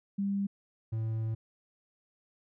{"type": "tone pair in turn", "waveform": ["sine", "triangle"], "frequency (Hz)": [198.8, 111.38], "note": ["G3", "A2"], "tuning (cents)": [25, 22], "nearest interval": "minor seventh", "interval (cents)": 1003, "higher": "first", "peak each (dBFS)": -28, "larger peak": "neither", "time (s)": [[0.18, 0.47], [0.92, 1.35]], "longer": "second", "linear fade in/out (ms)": 10, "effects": []}